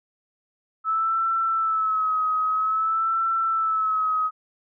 sine tone with vibrato, 1302 Hz, E6, 22 cents flat, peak -20 dBFS, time 0.84-4.31 s, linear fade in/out 50 ms, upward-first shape sine, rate 0.51 Hz, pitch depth 50 cents each way, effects none

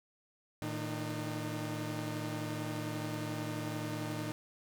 sawtooth tone cluster, 112.7 / 157.2 / 303.1 Hz, A2 / D#3 / D#4, +42 / +18 / -45 cents, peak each -36 / -38 / -36 dBFS, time 0.62-4.32 s, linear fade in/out 0 ms, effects none

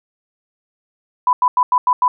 sine tone bursts, 996 Hz, B5, 14 cents sharp, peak -10 dBFS, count 6, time 1.27-2.08 s, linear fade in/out 2 ms, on 60 ms, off 90 ms, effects none

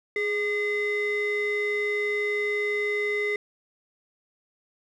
triangle ring-modulated tone, 813 Hz, G#5, 37 cents flat, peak -19 dBFS, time 0.16-3.36 s, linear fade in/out 2 ms, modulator 1230 Hz, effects none

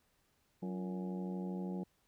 harmonic tone with a mistuned harmonic, 92.5 Hz, F#2, in tune, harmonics 2 / 3 / 4 / 5 / 6 / 7 / 8 / 9, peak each -38 / -50 / -46 / -50 / -54 / -60 / -58 / -54 dBFS, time 0.62-1.84 s, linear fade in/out 10 ms, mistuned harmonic 4, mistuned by -99 cents, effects pink hiss -75 dBFS RMS until 2.07 s

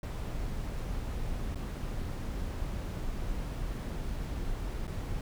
brown noise with dropouts, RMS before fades -35 dBFS, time 0.03-5.21 s, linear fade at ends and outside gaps 2 ms, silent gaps 1.547-1.556 / 4.87-4.877 s, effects none

